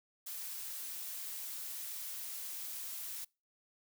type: noise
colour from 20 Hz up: blue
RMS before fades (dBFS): -43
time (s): 0.26-3.25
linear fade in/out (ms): 10
effects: noise-tail reverb RT60 0.3 s tail -26 dB re dry